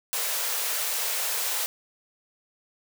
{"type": "high-pass noise", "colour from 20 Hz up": "white", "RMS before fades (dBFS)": -28, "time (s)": [0.13, 1.66], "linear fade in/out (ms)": 0, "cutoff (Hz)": 420, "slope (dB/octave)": 96, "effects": []}